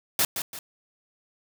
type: noise with echo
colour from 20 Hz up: white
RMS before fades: -22 dBFS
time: 0.19-0.25 s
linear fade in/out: 2 ms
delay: 170 ms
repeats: 2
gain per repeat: -8 dB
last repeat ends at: 0.59 s
effects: none